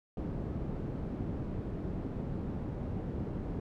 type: low-pass noise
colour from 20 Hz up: white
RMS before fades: -37 dBFS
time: 0.17-3.6 s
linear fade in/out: 2 ms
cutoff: 240 Hz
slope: 12 dB/octave
effects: none